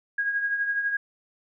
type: tone with tremolo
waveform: sine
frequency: 1640 Hz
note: G#6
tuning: 22 cents flat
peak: -21 dBFS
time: 0.18-0.97 s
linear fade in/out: 5 ms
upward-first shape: triangle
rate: 12 Hz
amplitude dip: 60%
effects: none